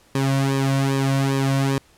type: tone with flanger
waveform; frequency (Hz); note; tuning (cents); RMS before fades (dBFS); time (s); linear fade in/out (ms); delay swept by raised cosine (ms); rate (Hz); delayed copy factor
sawtooth; 136.1; C#3; -31; -20; 0.15-1.78; 2; 1.4 to 2.4; 2.5; -0.8
effects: pink hiss -55 dBFS RMS until 1.97 s + low-pass 12000 Hz 12 dB/octave